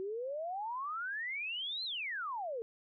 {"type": "exponential two-way sweep", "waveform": "sine", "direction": "up then down", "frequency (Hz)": [370, 4210, 434.2], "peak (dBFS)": -36, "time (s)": [0, 2.62], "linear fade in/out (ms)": 0, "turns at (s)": 1.84, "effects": []}